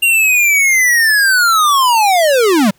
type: linear sweep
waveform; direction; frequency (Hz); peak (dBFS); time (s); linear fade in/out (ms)
square; down; 2794 to 183.3; -9; 0.02-2.71; 10
effects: pink hiss -54 dBFS RMS until 2.78 s